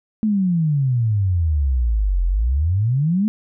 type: exponential two-way sweep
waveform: sine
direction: down then up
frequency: 221.9 to 42.4 to 221.9 Hz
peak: -15 dBFS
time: 0.23-3.28 s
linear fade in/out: 0 ms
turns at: 2.25 s
effects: none